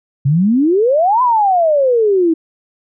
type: exponential two-way sweep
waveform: sine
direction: up then down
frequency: 130.81 to 1027 to 315.7 Hz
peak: -9 dBFS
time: 0.25-2.34 s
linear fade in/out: 10 ms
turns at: 1.22 s
effects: none